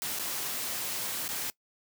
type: noise with dropouts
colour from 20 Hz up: white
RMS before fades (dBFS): -34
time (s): 0.02-1.5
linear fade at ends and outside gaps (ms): 0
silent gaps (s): 0.188-0.195 / 1.279-1.289
effects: noise-tail reverb RT60 0.1 s tail -21 dB re dry + high-pass 100 Hz 12 dB/octave